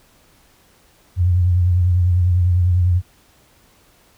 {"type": "tone with vibrato", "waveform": "sine", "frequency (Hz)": 89.2, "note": "F2", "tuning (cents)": 37, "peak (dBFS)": -12, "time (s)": [1.16, 3.02], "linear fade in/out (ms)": 50, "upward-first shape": "sine", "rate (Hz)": 10, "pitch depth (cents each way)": 51, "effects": ["pink hiss -54 dBFS RMS until 4.17 s"]}